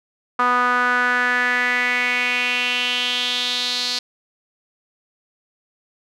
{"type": "tone with band-pass filter sweep", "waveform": "sawtooth", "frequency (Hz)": 246.9, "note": "B3", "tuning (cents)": 0, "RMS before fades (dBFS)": -20, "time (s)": [0.39, 3.99], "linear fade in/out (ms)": 5, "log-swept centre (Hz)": [1200, 4400], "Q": 4.5, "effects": []}